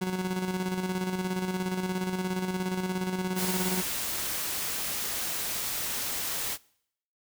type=tone with tremolo; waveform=30% pulse; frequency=184.8 Hz; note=F#3; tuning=2 cents flat; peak=-24 dBFS; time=0.01-3.82 s; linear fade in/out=10 ms; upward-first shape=square; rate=17 Hz; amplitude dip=45%
type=noise; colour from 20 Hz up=white; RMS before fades=-32 dBFS; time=3.35-6.58 s; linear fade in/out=50 ms
effects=noise-tail reverb RT60 0.7 s tail -24 dB re dry